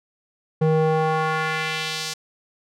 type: tone with band-pass filter sweep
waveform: square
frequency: 157.5 Hz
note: D#3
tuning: 21 cents sharp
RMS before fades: -22 dBFS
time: 0.61-2.14 s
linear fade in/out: 10 ms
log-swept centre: 340 to 5700 Hz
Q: 1.3
effects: none